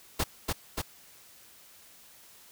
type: noise with echo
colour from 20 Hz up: pink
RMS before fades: -28 dBFS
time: 0.19-0.24 s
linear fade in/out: 10 ms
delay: 290 ms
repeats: 2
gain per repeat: -2 dB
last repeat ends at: 0.82 s
effects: white hiss -55 dBFS RMS until 2.51 s